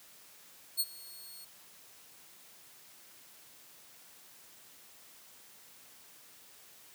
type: tone with ADSR envelope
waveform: 10% pulse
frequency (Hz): 4337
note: C#8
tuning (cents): -39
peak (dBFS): -19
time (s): 0.77-1.45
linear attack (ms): 31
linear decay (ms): 43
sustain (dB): -22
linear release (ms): 8
effects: white hiss -57 dBFS RMS until 6.94 s + high-pass 100 Hz 12 dB/octave